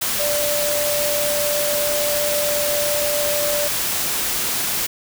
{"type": "tone in noise", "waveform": "sine", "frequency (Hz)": 587.3, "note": "D5", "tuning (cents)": 0, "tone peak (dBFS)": -21, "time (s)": [0.19, 3.68], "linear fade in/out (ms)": 10, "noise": "white", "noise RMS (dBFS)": -22, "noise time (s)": [0.01, 4.87], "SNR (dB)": -2, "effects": []}